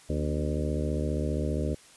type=harmonic tone with a mistuned harmonic; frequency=75 Hz; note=D2; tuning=37 cents sharp; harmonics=1 / 2 / 3 / 4 / 5 / 6 / 7 / 8; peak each=-30 / -33 / -35 / -36 / -37 / -38 / -38 / -39 dBFS; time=0.09-1.75 s; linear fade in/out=10 ms; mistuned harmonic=3; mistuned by=+82 cents; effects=white hiss -54 dBFS RMS until 1.96 s + resampled to 24000 Hz